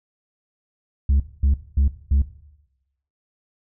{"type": "tone bursts", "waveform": "sine", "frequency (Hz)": 69.3, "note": "C#2", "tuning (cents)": 0, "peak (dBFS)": -11, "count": 4, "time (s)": [1.09, 2.22], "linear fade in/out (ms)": 5, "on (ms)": 110, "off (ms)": 230, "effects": ["noise-tail reverb RT60 0.9 s tail -17 dB re dry", "tanh soft clip ceiling -13 dBFS"]}